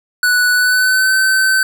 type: tone with pitch glide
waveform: square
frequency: 1480 to 1534 Hz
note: F#6 to G6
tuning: 0 to -38 cents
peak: -11 dBFS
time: 0.23-1.63 s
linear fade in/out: 2 ms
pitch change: +62 cents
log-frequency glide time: 0.52-1.15 s
effects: none